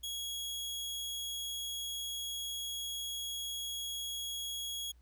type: tone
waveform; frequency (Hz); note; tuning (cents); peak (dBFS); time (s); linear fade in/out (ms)
sawtooth; 3322; G#7; 0; -34; 0.03-4.92; 10
effects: added 60 Hz sine -58 dBFS peak until 5.01 s + pink hiss -75 dBFS RMS until 5.01 s